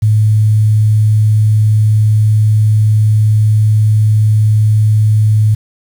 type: tone with quantisation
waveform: sine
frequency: 107.4 Hz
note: A2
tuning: 41 cents flat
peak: -6 dBFS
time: 0.02-5.55 s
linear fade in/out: 10 ms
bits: 6
effects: none